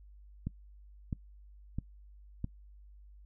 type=click train; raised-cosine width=5 ms; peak=-22 dBFS; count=4; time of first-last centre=0.47-2.444 s; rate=1.52 Hz; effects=noise-tail reverb RT60 0.1 s tail -22 dB re dry + added 50 Hz sine -52 dBFS peak until 3.25 s

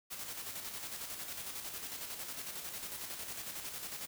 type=noise with tremolo; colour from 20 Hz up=white; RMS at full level=-42 dBFS; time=0.1-4.07 s; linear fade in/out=20 ms; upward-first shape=square; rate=11 Hz; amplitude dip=40%; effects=none

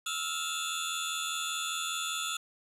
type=tone cluster; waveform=25% pulse; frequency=1307 / 1392 / 3431 / 3584 Hz; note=E6 / F6 / A7 / A7; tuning=-15 / -6 / -44 / +31 cents; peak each=-34 / -35 / -32 / -37 dBFS; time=0.06-2.37 s; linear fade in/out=5 ms; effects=resampled to 32000 Hz + 9-bit

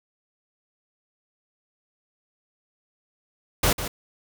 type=noise with echo; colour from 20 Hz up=pink; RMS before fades=-20 dBFS; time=3.63-3.73 s; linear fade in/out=5 ms; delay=150 ms; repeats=1; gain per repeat=-10 dB; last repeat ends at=3.88 s; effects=none

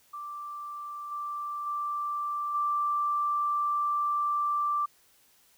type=tone with level steps; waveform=sine; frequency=1174.7 Hz; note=D6; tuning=in tune; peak=-36 / -32 / -29 / -25 dBFS; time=0.13-4.86 s; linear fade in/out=10 ms; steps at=1.11 / 1.66 / 2.54 s; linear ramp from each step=10 ms; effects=white hiss -63 dBFS RMS until 5.57 s

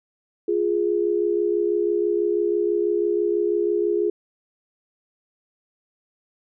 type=tone pair together; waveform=sine; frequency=349.1 / 415.2 Hz; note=F4 / G#4; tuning=-1 / 0 cents; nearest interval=minor third; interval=301 cents; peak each=-22 / -21 dBFS; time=0.48-4.1 s; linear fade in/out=5 ms; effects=none

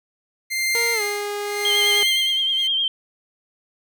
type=tone with tremolo; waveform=sawtooth; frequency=2097 Hz; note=C7; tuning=3 cents sharp; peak=-15 dBFS; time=0.5-2.68 s; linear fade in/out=20 ms; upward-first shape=sine; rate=0.88 Hz; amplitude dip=95%
type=tone with pitch glide; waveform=sawtooth; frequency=466.2 to 410.6 Hz; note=A#4 to G#4; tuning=0 to -20 cents; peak=-21 dBFS; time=0.75-2.03 s; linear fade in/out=0 ms; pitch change=-220 cents; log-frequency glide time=0.93-1.02 s
type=tone with vibrato; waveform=sine; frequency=3172 Hz; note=G7; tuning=20 cents sharp; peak=-18 dBFS; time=1.65-2.88 s; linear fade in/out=2 ms; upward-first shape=triangle; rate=9.7 Hz; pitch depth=50 cents each way
effects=none

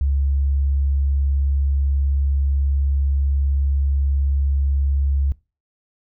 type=tone; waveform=sine; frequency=69.3 Hz; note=C#2; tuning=in tune; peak=-16 dBFS; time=0.01-5.32 s; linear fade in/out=0 ms; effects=noise-tail reverb RT60 0.3 s tail -22 dB re dry

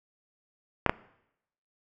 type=clicks; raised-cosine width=0.5 ms; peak=-6 dBFS; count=2; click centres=0.863 / 0.895 s; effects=noise-tail reverb RT60 0.8 s tail -21 dB re dry

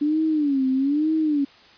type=tone with vibrato; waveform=sine; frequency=287.8 Hz; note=D4; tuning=35 cents flat; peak=-18 dBFS; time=0.01-1.45 s; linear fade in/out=10 ms; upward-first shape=sine; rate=1.1 Hz; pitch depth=170 cents each way; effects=white hiss -50 dBFS RMS until 1.77 s + resampled to 11025 Hz

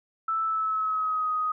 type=tone with pitch glide; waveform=sine; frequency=1318.5 to 1251.7 Hz; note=E6 to D#6; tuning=0 to +10 cents; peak=-24 dBFS; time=0.28-1.52 s; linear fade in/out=5 ms; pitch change=-90 cents; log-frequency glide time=0.44-1.31 s; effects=none

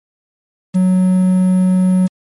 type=tone with quantisation; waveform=triangle; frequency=184.7 Hz; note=F#3; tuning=3 cents flat; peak=-7 dBFS; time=0.74-2.08 s; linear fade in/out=20 ms; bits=6; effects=MP3 48 kbps

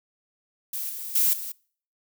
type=noise with level steps; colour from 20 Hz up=violet; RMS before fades=-31 / -35 / -21 / -34 dBFS; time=0.73-1.52 s; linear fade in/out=5 ms; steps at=0.89 / 1.15 / 1.33 s; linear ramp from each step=5 ms; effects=noise-tail reverb RT60 0.5 s tail -24 dB re dry

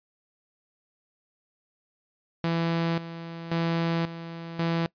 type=tone with tremolo; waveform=sawtooth; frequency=166.8 Hz; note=E3; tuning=21 cents sharp; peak=-20 dBFS; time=2.44-4.86 s; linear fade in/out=0 ms; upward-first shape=square; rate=0.93 Hz; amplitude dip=75%; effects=noise-tail reverb RT60 0.1 s tail -22 dB re dry + resampled to 11025 Hz

